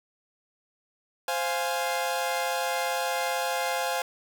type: chord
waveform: sawtooth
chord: F minor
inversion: second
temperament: equal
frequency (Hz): 523.3 / 698.5 / 830.6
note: C5 / F5 / Ab5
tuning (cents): 0 / 0 / 0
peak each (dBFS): -27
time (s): 1.28-4.02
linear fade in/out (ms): 2
effects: none